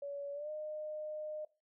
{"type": "tone with pitch glide", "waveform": "sine", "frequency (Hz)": [567, 611.2], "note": ["C#5", "D#5"], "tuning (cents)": [39, -31], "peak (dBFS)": -39, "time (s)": [0.02, 1.45], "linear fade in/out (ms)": 5, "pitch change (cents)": 130, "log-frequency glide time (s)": [0.33, 0.5], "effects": ["noise-tail reverb RT60 0.3 s tail -19 dB re dry"]}